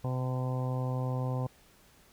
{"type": "harmonic tone", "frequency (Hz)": 128, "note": "C3", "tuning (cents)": -38, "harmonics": [1, 2, 3, 4, 5, 6, 7, 8], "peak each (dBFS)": [-30, -40, -46, -40, -46, -45, -46, -46], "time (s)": [0.04, 1.47], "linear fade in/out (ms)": 5, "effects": ["pink hiss -61 dBFS RMS until 2.12 s"]}